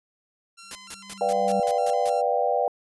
10% pulse tone with vibrato, 1183 Hz, D6, 12 cents sharp, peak -35 dBFS, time 0.57-2.22 s, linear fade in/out 20 ms, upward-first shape square, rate 3.3 Hz, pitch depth 250 cents each way
sine tone with exponential growth, 196.1 Hz, G3, 1 cent sharp, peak -26 dBFS, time 0.63-1.6 s, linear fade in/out 2 ms, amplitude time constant 210 ms
white noise bursts, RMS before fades -36 dBFS, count 8, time 0.71-2.096 s, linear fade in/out 2 ms, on 42 ms, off 150 ms
sine chord, G dominant seventh, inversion first, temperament just, 490 / 588 / 705.6 / 784 Hz, B4 / D5 / F5 / G5, -14 / +2 / +18 / 0 cents, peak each -26 dBFS, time 1.21-2.68 s, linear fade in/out 2 ms
effects resampled to 24000 Hz

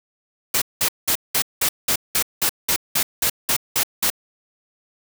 white noise bursts, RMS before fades -19 dBFS, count 14, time 0.54-4.102 s, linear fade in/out 5 ms, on 78 ms, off 190 ms, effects none

